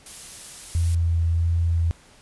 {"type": "noise", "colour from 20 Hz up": "blue", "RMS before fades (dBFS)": -37, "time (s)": [0.06, 0.95], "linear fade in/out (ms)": 2}
{"type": "tone with vibrato", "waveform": "sine", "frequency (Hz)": 83.9, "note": "E2", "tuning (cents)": 31, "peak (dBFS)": -18, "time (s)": [0.75, 1.91], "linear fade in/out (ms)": 0, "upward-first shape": "sine", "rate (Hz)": 1.5, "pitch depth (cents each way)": 11}
{"effects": ["pink hiss -52 dBFS RMS until 2.21 s", "resampled to 24000 Hz"]}